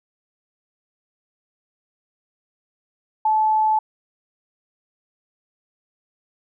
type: tone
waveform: sine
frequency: 867 Hz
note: A5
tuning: 26 cents flat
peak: -15 dBFS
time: 3.25-3.79 s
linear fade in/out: 5 ms
effects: none